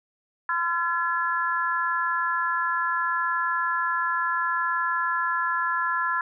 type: harmonic tone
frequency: 340.7 Hz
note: F4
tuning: 43 cents flat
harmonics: 3 / 4 / 5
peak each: -27 / -27 / -27 dBFS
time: 0.49-6.21 s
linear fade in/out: 2 ms
effects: none